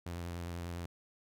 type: tone with vibrato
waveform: sawtooth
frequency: 86.3 Hz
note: F2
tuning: 20 cents flat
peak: -35 dBFS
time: 0.06-0.86 s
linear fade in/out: 5 ms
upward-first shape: square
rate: 10 Hz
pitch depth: 22 cents each way
effects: none